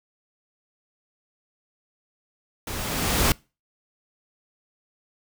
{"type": "noise with level ramp", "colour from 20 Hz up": "pink", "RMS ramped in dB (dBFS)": [-33, -19], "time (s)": [2.67, 3.32], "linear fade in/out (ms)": 2, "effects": ["noise-tail reverb RT60 0.3 s tail -25 dB re dry"]}